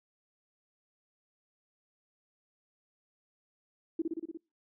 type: tone with echo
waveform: sine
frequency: 327.6 Hz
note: E4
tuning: 11 cents flat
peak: -27 dBFS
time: 3.99-4.02 s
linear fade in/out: 5 ms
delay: 59 ms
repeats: 6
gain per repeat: -2 dB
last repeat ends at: 4.374 s
effects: noise-tail reverb RT60 0.3 s tail -26 dB re dry